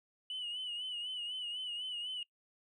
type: tone with vibrato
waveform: sine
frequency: 2947 Hz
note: F#7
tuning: 8 cents flat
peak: -36 dBFS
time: 0.3-2.23 s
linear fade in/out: 2 ms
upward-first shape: sine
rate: 4 Hz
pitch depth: 64 cents each way
effects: noise-tail reverb RT60 0.1 s tail -22 dB re dry + tanh soft clip ceiling -35 dBFS